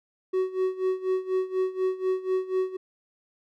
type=tone with tremolo; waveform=triangle; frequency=374.1 Hz; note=F#4; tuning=19 cents sharp; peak=-19 dBFS; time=0.33-2.77 s; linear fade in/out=10 ms; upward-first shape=sine; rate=4.1 Hz; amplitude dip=85%; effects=none